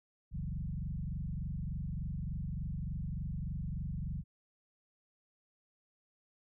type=tone with frequency modulation; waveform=sine; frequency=103.83 Hz; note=G#2; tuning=in tune; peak=-35 dBFS; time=0.31-4.24 s; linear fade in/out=50 ms; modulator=23.4 Hz; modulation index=3.1; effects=none